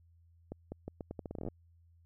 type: accelerating click train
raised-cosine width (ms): 2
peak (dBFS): -27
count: 16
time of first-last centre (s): 0.52-1.485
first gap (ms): 200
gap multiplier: 0.8
effects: added 84 Hz sine -61 dBFS peak until 2.05 s